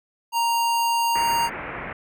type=tone; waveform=square; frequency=932 Hz; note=A#5; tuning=1 cent flat; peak=-20 dBFS; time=0.32-1.5 s; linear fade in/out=50 ms
type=low-pass noise; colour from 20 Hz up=white; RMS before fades=-33 dBFS; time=1.15-1.93 s; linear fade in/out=5 ms; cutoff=2300 Hz; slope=48 dB/octave
effects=none